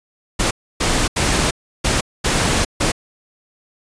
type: noise bursts at uneven times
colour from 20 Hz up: pink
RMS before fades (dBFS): -17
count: 6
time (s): 0.39-0.51 / 0.8-1.08 / 1.16-1.51 / 1.84-2.01 / 2.24-2.65 / 2.8-2.92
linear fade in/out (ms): 10
effects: resampled to 22050 Hz